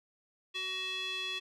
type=tone with band-pass filter; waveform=square; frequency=374.9 Hz; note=F#4; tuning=23 cents sharp; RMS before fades=-37 dBFS; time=0.54-1.4 s; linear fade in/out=20 ms; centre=3100 Hz; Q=6.6; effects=none